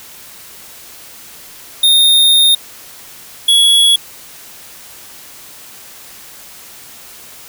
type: tone pair in turn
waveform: square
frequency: 3677 / 3361 Hz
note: A#7 / G#7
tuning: -24 / +20 cents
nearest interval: major second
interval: 156 cents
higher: first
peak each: -7 dBFS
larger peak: neither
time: 1.83-2.55 / 3.48-3.96 s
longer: first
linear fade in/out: 5 ms
effects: white hiss -36 dBFS RMS until 7.48 s